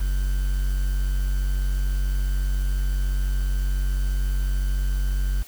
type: tone with quantisation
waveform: triangle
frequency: 47.03 Hz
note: F#1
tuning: 29 cents sharp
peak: -18 dBFS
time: 0-5.43 s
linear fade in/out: 10 ms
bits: 7
effects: white hiss -46 dBFS RMS until 5.47 s